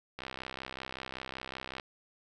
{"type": "click train", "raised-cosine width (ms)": 0.3, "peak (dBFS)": -23, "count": 106, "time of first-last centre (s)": [0.19, 1.798], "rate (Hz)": 65.3, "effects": []}